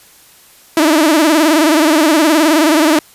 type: tone with vibrato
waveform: sawtooth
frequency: 311.1 Hz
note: D#4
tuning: in tune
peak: -4 dBFS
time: 0.77-2.99 s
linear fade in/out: 2 ms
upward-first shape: sine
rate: 19 Hz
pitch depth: 120 cents each way
effects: white hiss -44 dBFS RMS until 3.14 s + resampled to 32000 Hz